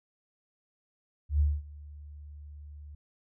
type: tone with ADSR envelope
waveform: sine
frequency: 73.6 Hz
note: D2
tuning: 4 cents sharp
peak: -20 dBFS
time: 1.29-2.95 s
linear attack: 110 ms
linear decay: 220 ms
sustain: -23 dB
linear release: 5 ms
effects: none